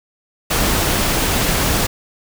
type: noise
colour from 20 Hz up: pink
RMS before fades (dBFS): -17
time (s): 0.5-1.87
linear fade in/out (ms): 10
effects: none